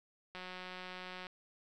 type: click train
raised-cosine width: 0.3 ms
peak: -30 dBFS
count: 169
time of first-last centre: 0.35-1.268 s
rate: 183 Hz
effects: none